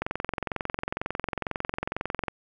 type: click train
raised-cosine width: 0.5 ms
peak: -13 dBFS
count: 51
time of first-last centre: 0.02-2.282 s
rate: 22.1 Hz
effects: none